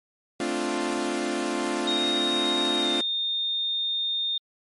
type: chord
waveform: sawtooth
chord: D minor seventh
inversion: second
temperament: equal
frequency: 220 / 261.6 / 293.7 / 349.2 Hz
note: A3 / C4 / D4 / F4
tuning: 0 / 0 / 0 / 0 cents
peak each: -30 / -28 / -27 / -25 dBFS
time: 0.4-3.01 s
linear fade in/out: 2 ms
type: tone with pitch glide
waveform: sine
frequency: 3729 to 3650 Hz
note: A#7 to A#7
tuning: 0 to -37 cents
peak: -24 dBFS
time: 1.87-4.38 s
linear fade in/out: 5 ms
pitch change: -37 cents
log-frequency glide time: 2.79-2.89 s
effects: MP3 48 kbps